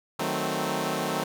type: chord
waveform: 10% pulse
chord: D# diminished seventh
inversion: none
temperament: equal with one note detuned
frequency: 155.56 / 186.28 / 220 / 261.6 Hz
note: D#3 / F#3 / A3 / C4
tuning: 0 / +12 / 0 / 0 cents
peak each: -24 dBFS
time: 0.19-1.24 s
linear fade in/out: 5 ms
effects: none